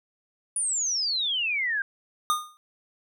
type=exponential sweep; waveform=sine; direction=down; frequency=9840 to 1568 Hz; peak=-24 dBFS; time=0.56-1.82 s; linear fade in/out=2 ms
type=tone with exponential decay; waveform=square; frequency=1223 Hz; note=D#6; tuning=30 cents flat; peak=-19 dBFS; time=2.3-2.57 s; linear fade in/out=0 ms; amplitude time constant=57 ms
effects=none